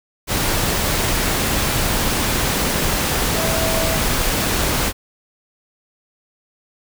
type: tone in noise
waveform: sine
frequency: 651 Hz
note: E5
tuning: 22 cents flat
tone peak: -23 dBFS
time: 3.34-3.98 s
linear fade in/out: 50 ms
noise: pink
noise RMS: -19 dBFS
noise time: 0.27-4.93 s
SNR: -7 dB
effects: none